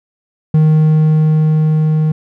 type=tone with level ramp; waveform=triangle; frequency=155.56 Hz; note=D#3; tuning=in tune; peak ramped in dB=-4 to -8 dBFS; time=0.54-2.12 s; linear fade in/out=5 ms; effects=none